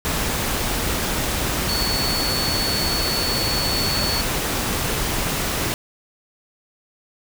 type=tone in noise; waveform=sine; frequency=4435 Hz; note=C#8; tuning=in tune; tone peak=-23 dBFS; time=1.69-4.21 s; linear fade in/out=0 ms; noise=pink; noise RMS=-23 dBFS; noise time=0.05-5.74 s; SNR=-3 dB; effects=none